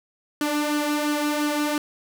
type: tone with flanger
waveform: sawtooth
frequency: 296.5 Hz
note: D4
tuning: 17 cents sharp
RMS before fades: -24 dBFS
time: 0.41-1.78 s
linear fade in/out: 2 ms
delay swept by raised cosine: 0.65 to 2.65 ms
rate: 2.9 Hz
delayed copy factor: +0.55
effects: none